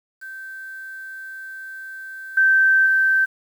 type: tone with level steps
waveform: sine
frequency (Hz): 1554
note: G6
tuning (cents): -16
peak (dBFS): -32 / -12 / -14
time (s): 0.21-3.26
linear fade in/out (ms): 20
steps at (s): 2.37 / 2.86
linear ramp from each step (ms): 5
effects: 8-bit